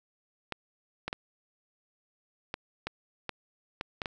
clicks, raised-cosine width 0.3 ms, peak -17 dBFS, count 9, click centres 0.523 / 1.08 / 1.129 / 2.541 / 2.87 / 3.293 / 3.811 / 4.018 / 4.058 s, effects none

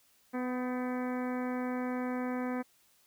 harmonic tone with a mistuned harmonic, 250.6 Hz, B3, 25 cents sharp, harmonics 1 / 2 / 3 / 4 / 5 / 6 / 7 / 8 / 9, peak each -33 / -39 / -43 / -45 / -47 / -49 / -50 / -51 / -52 dBFS, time 0.33-2.63 s, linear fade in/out 20 ms, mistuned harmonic 6, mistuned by +45 cents, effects white hiss -67 dBFS RMS until 3.06 s

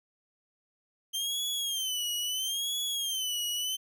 sawtooth tone with vibrato, 3136 Hz, G7, in tune, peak -27 dBFS, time 1.13-3.77 s, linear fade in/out 20 ms, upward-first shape sine, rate 0.75 Hz, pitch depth 130 cents each way, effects none

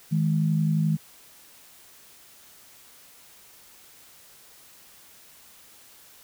sine tone pair together, 159.1 / 210.6 Hz, D#3 / G#3, +39 / +24 cents, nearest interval perfect fourth, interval 485 cents, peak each -21 / -27 dBFS, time 0.11-0.97 s, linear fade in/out 20 ms, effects white hiss -52 dBFS RMS until 6.23 s

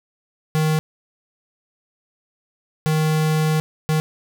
square tone bursts at uneven times, 156 Hz, D#3, 5 cents sharp, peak -17 dBFS, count 3, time 0.55-0.79 / 2.86-3.6 / 3.89-4 s, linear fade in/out 0 ms, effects none

